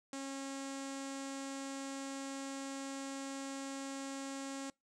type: tone with low-pass filter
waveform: sawtooth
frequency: 272.6 Hz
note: C#4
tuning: 29 cents flat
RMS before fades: -43 dBFS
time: 0.13-4.7 s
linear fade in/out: 2 ms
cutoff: 7700 Hz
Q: 3.3
effects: noise-tail reverb RT60 0.2 s tail -25 dB re dry